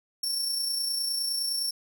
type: tone with amplitude modulation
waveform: sawtooth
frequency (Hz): 5450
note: F8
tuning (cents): -43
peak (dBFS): -23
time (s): 0.23-1.71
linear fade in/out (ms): 5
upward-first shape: sine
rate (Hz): 29.7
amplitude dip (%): 35
effects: none